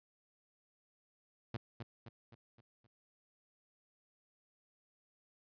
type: tone with echo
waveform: sawtooth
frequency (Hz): 115.6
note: A#2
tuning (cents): -14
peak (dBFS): -33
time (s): 1.54-1.57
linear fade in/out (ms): 5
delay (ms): 260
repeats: 5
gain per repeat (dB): -6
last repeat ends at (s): 2.87
effects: resampled to 11025 Hz